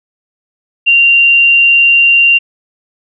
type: tone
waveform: sine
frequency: 2771 Hz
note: F7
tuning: 14 cents flat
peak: -4 dBFS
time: 0.86-2.39 s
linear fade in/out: 20 ms
effects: none